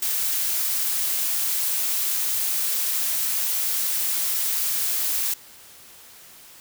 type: noise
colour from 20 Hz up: blue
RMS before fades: -24 dBFS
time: 0.02-5.34 s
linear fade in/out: 5 ms
effects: white hiss -47 dBFS RMS until 6.6 s